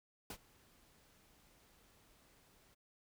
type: noise with ADSR envelope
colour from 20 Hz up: pink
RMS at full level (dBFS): -45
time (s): 0.3-2.75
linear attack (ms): 4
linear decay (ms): 66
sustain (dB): -23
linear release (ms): 16
effects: none